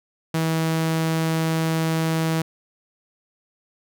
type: tone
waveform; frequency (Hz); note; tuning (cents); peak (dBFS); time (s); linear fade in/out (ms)
sawtooth; 161.6; E3; -34; -16; 0.34-2.42; 5
effects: none